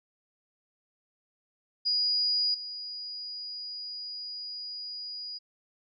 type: tone with level steps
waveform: sine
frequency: 4897 Hz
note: D#8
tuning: 28 cents flat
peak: -24 / -36 dBFS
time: 1.85-5.39 s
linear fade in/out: 20 ms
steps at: 2.54 s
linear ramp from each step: 5 ms
effects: none